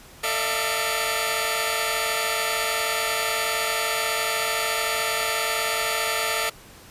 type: tone cluster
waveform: 10% pulse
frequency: 445.8 / 599 / 652 / 688 / 2287 Hz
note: A4 / D5 / E5 / F5 / D7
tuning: +23 / +34 / -19 / -26 / -47 cents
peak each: -21 dBFS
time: 0.23-6.5 s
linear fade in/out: 10 ms
effects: pink hiss -47 dBFS RMS until 6.9 s + resampled to 32000 Hz